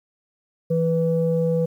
sine tone pair together, 164.81 / 493.9 Hz, E3 / B4, 0 / 0 cents, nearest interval octave + perfect fifth, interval 1900 cents, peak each -20 dBFS, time 0.7-1.66 s, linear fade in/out 10 ms, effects tanh soft clip ceiling -10 dBFS + 9-bit

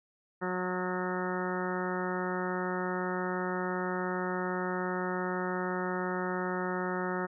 harmonic tone with a mistuned harmonic, 182.6 Hz, F#3, 23 cents flat, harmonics 1 / 2 / 3 / 4 / 5 / 6 / 7 / 8 / 9 / 10, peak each -36 / -35 / -40 / -42 / -40 / -45 / -40 / -42 / -47 / -42 dBFS, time 0.41-7.27 s, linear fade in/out 20 ms, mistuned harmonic 8, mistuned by -16 cents, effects none

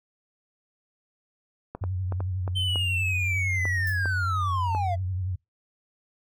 clicks, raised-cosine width 1 ms, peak -20 dBFS, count 9, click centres 1.75 / 1.839 / 2.123 / 2.205 / 2.478 / 2.758 / 3.654 / 4.057 / 4.749 s
sine tone with vibrato, 92.5 Hz, F#2, in tune, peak -26 dBFS, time 1.81-5.36 s, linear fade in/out 10 ms, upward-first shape triangle, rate 11 Hz, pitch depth 79 cents each way
triangle linear sweep, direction down, 3111 to 659.3 Hz, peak -24 dBFS, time 2.55-4.96 s, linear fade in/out 20 ms
violet noise with exponential decay, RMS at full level -37 dBFS, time 3.87-4.06 s, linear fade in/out 1 ms, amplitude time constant 40 ms
effects noise-tail reverb RT60 0.2 s tail -26 dB re dry

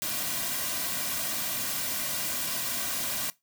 white noise with comb filter, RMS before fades -31 dBFS, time 0.02-3.3 s, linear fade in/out 0 ms, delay 2.3 ms, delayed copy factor -0.6, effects noise-tail reverb RT60 0.2 s tail -20 dB re dry

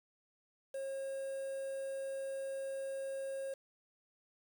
triangle tone with quantisation, 541 Hz, C#5, 42 cents flat, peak -36 dBFS, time 0.74-3.54 s, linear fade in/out 5 ms, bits 9, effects none

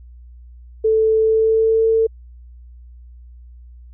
sine tone with pitch glide, 440.2 to 447.9 Hz, A4 to A4, +1 to +31 cents, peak -12 dBFS, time 0.84-2.07 s, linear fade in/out 10 ms, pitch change +30 cents, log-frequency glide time 1.19-1.88 s, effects added 60 Hz sine -38 dBFS peak until 3.93 s

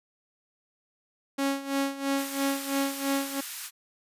sawtooth tone with tremolo, 275.5 Hz, C#4, 11 cents flat, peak -20 dBFS, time 1.38-3.41 s, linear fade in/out 10 ms, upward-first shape sine, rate 3 Hz, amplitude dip 80%
white high-pass noise, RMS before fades -37 dBFS, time 2.15-3.71 s, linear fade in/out 50 ms, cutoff 1100 Hz, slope 24 dB/octave
effects resampled to 32000 Hz

